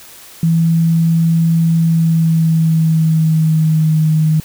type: tone with pitch glide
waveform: sine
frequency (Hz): 164.81 to 156.46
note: E3 to D#3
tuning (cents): 0 to +10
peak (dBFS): -9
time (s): 0.43-4.4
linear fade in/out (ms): 2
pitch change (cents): -90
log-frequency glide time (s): 1.75-4.02
effects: white hiss -38 dBFS RMS until 4.44 s